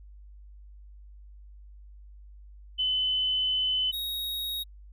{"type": "tone pair in turn", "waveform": ["sine", "square"], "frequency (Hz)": [3025, 3772], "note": ["F#7", "A#7"], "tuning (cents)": [38, 20], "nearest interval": "major third", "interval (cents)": 382, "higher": "second", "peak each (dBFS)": [-24, -31], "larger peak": "first", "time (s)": [[2.78, 3.92], [3.92, 4.64]], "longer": "first", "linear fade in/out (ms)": 20, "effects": ["added 50 Hz sine -46 dBFS peak until 4.92 s"]}